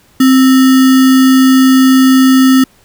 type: tone with sample-and-hold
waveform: sine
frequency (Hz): 261.9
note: C4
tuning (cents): +2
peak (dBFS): -3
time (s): 0.2-2.64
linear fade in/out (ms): 5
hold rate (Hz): 1575
effects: pink hiss -48 dBFS RMS until 2.84 s